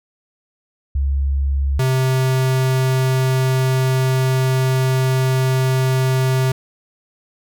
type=tone pair in turn; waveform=sine / square; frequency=69 / 130.59 Hz; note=C#2 / C3; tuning=-7 / -3 cents; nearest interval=major seventh; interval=1104 cents; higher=second; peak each=-15 dBFS; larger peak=neither; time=0.95-1.79 / 1.79-6.52 s; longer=second; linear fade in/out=5 ms; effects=none